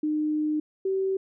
sine tone pair in turn, 304.6 / 383.8 Hz, D#4 / G4, -37 / -37 cents, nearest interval major third, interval 400 cents, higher second, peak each -23 dBFS, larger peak neither, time 0.03-0.6 / 0.85-1.17 s, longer first, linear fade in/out 5 ms, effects none

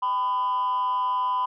sine tone with amplitude modulation, 1004 Hz, B5, 28 cents sharp, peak -17 dBFS, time 0.02-1.46 s, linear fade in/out 10 ms, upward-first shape sine, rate 214 Hz, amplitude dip 65%, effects tanh soft clip ceiling -19 dBFS

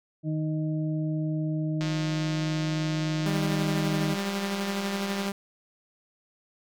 harmonic tone, 155.56 Hz, D#3, in tune, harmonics 1 / 2 / 4, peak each -27 / -31 / -40 dBFS, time 0.23-4.17 s, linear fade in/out 50 ms
click train, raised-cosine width 0.2 ms, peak -19 dBFS, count 623, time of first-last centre 1.81-5.285 s, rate 179 Hz
sawtooth tone with tremolo, 198.4 Hz, G3, 21 cents sharp, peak -23 dBFS, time 3.26-5.32 s, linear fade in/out 2 ms, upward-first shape sine, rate 12 Hz, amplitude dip 35%
effects none

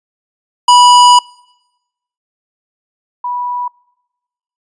square / sine tone pair in turn, 980 / 980 Hz, B5 / B5, -14 / -14 cents, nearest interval unison, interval 0 cents, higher neither, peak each -4 / -16 dBFS, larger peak first, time 0.68-1.19 / 3.24-3.68 s, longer first, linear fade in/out 5 ms, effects noise-tail reverb RT60 1.0 s tail -25 dB re dry + resampled to 22050 Hz

